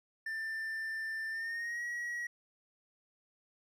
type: tone with pitch glide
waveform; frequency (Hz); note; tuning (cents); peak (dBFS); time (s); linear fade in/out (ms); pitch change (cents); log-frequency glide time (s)
triangle; 1783 to 1911; A6 to A#6; +22 to +43; -34; 0.26-2.27; 5; +121; 1.3-1.83
effects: none